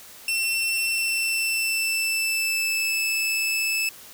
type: tone with pitch glide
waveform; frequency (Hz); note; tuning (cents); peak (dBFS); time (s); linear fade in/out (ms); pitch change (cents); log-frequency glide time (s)
sawtooth; 2697 to 2622; E7 to E7; +39 to -10; -19; 0.28-3.89; 2; -49; 0.84-2.96
effects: white hiss -45 dBFS RMS until 4.13 s